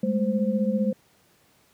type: tone cluster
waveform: sine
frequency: 201.6 / 216.8 / 520 Hz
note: G3 / A3 / C5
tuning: +49 / -25 / -11 cents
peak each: -24 / -25 / -28 dBFS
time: 0.03-0.93 s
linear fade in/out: 5 ms
effects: pink hiss -61 dBFS RMS until 1.73 s + high-pass 100 Hz 12 dB/octave